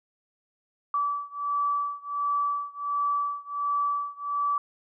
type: beating tone pair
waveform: sine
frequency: 1153 / 1154.4 Hz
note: D6 / D6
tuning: -32 / -30 cents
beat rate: 1.4 Hz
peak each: -28 / -29 dBFS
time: 0.94-4.58 s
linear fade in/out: 2 ms
effects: none